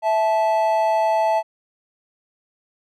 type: tone pair together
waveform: triangle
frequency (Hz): 657.3 / 870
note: E5 / A5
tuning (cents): -5 / -20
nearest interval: perfect fourth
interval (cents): 485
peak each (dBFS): -17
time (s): 0.02-1.43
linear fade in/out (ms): 50
effects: none